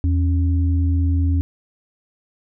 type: tone pair together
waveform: sine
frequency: 82.06 / 276 Hz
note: E2 / C#4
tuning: -7 / -7 cents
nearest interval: octave + major sixth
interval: 2100 cents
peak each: -15 / -25 dBFS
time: 0.04-1.41 s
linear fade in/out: 0 ms
effects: none